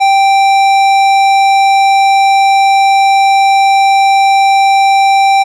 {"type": "tone with tanh clipping", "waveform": "sine", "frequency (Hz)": 784, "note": "G5", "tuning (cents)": 0, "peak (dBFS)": -7, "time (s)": [0, 5.44], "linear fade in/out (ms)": 20, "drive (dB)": 15, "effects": []}